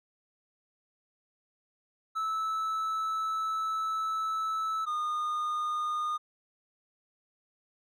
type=tone pair in turn; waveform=triangle; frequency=1308 / 1223.4 Hz; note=E6 / D#6; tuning=-14 / -30 cents; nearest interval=minor second; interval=116 cents; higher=first; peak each=-27 dBFS; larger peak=neither; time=2.15-4.86 / 4.86-6.18 s; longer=first; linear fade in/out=20 ms; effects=none